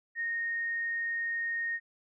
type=tone; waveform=sine; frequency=1854 Hz; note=A#6; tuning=10 cents flat; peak=-30 dBFS; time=0.15-1.8 s; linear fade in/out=50 ms; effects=none